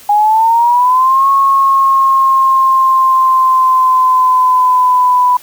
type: linear two-way sweep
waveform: sine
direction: up then down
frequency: 819 to 1096 to 991 Hz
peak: -6 dBFS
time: 0.09-5.37 s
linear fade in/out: 5 ms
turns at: 1.29 s
effects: white hiss -38 dBFS RMS until 5.42 s